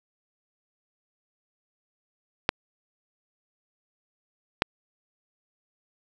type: clicks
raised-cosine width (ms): 0.3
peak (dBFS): -3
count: 2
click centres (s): 2.491 / 4.621
effects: 7-bit